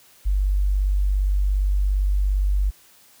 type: tone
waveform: sine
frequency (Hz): 48.69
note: G1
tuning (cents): -11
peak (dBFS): -17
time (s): 0.25-2.71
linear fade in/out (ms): 20
effects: white hiss -53 dBFS RMS until 3.2 s